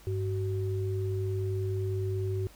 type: tone pair together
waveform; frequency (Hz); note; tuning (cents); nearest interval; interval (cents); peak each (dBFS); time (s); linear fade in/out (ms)
sine; 100 / 376.5; G2 / F#4; +35 / +30; octave + major seventh; 2295; -29 / -34; 0.07-2.47; 0
effects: added 50 Hz sine -54 dBFS peak until 2.55 s + pink hiss -56 dBFS RMS until 2.55 s